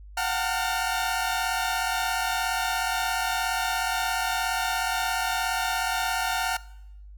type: tone cluster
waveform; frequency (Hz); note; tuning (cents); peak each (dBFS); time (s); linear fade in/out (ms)
sawtooth; 723 / 760 / 903 / 1404; F#5 / F#5 / A5 / F6; -40 / +46 / +45 / +9; -27; 0.17-6.57; 5
effects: noise-tail reverb RT60 0.8 s tail -20 dB re dry + added 50 Hz sine -42 dBFS peak until 7.17 s